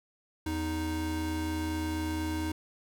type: tone pair together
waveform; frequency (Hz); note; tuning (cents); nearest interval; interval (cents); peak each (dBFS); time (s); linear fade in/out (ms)
square; 82.5 / 311.8; E2 / D#4; +2 / +4; octave + major seventh; 2302; -35 / -33; 0.46-2.52; 5
effects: none